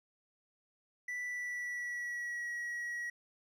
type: tone with pitch glide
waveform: triangle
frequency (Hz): 1972 to 1913.6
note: B6 to A#6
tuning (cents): -3 to +45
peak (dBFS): -35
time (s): 1.08-3.1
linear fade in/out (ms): 5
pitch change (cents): -52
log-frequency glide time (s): 1.27-2.49
effects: none